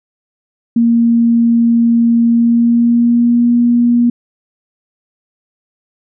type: tone with pitch glide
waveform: sine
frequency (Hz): 233.1 to 239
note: A#3 to A#3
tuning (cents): 0 to +43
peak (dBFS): -7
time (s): 0.76-4.1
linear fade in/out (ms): 5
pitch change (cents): +43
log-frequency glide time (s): 2.27-3.52
effects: none